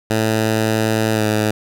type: tone with pitch glide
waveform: 10% pulse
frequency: 110.3 to 107.47 Hz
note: A2 to A2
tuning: +5 to -40 cents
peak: -7 dBFS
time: 0.1-1.51 s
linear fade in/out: 5 ms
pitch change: -45 cents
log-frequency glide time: 1.13-1.23 s
effects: none